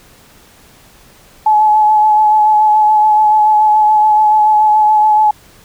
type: tone with vibrato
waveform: sine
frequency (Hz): 854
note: G#5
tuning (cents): +48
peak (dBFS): -6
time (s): 1.46-5.31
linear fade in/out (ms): 5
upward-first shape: sine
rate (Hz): 7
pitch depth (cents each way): 21
effects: pink hiss -44 dBFS RMS until 5.64 s